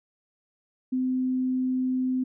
sine tone, 256.6 Hz, C4, 34 cents flat, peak -23 dBFS, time 0.92-2.24 s, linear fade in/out 10 ms, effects none

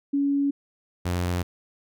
sine / sawtooth tone pair in turn, 281.4 / 88.64 Hz, C#4 / F2, +26 / +26 cents, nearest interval octave + minor sixth, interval 2000 cents, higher first, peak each -20 dBFS, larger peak neither, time 0.13-0.51 / 1.05-1.43 s, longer neither, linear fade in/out 10 ms, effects none

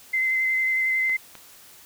sine tone with vibrato, 2064 Hz, C7, 24 cents flat, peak -20 dBFS, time 0.13-1.17 s, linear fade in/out 10 ms, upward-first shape square, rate 11 Hz, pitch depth 13 cents each way
clicks, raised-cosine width 0.3 ms, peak -25 dBFS, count 2, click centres 1.096 / 1.353 s
effects white hiss -49 dBFS RMS until 1.85 s

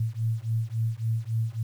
sine beating tone pair, 111.1 / 114.7 Hz, A2 / A#2, +17 / -28 cents, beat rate 3.6 Hz, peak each -28 dBFS, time 0-1.63 s, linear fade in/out 5 ms, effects 9-bit

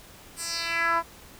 10% pulse tone with band-pass filter sweep, 334.8 Hz, E4, 27 cents sharp, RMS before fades -27 dBFS, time 0.36-1.03 s, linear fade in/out 50 ms, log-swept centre 9700 to 910 Hz, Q 2.5, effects pink hiss -49 dBFS RMS until 1.39 s

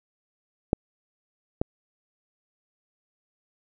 clicks, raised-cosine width 2 ms, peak -6 / -10 dBFS, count 2, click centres 0.731 / 1.615 s, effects none

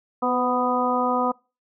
harmonic tone with a mistuned harmonic, 248.2 Hz, B3, 9 cents sharp, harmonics 1 / 2 / 3 / 4 / 5, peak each -26 / -26 / -26 / -26 / -26 dBFS, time 0.22-1.32 s, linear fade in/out 10 ms, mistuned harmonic 2, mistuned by +23 cents, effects noise-tail reverb RT60 0.3 s tail -24 dB re dry

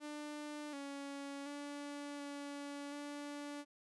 sawtooth tone with pitch steps, 297.5 / 280.1 / 288.1 / 285.3 / 289.8 Hz, D4 / C#4 / D4 / C#4 / D4, +22 / +18 / -33 / +50 / -23 cents, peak -40 dBFS, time 0-3.65 s, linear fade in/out 50 ms, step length 730 ms, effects resampled to 24000 Hz

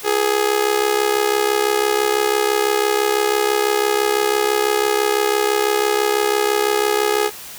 sawtooth tone with amplitude modulation, 417.2 Hz, G#4, 8 cents sharp, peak -8 dBFS, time 0.03-7.31 s, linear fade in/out 50 ms, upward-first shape sine, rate 66 Hz, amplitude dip 80%, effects white hiss -35 dBFS RMS until 7.58 s

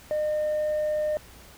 sine tone with tanh clipping, 608 Hz, D#5, 40 cents flat, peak -24 dBFS, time 0.11-1.17 s, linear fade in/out 0 ms, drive 1 dB, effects added 60 Hz sine -53 dBFS peak until 1.57 s + pink hiss -50 dBFS RMS until 1.57 s

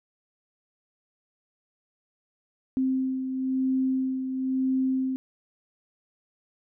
sine beating tone pair, 261.6 / 262.6 Hz, C4 / C4, 0 / +6 cents, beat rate 1 Hz, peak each -24 / -33 dBFS, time 2.77-5.16 s, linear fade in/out 0 ms, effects none

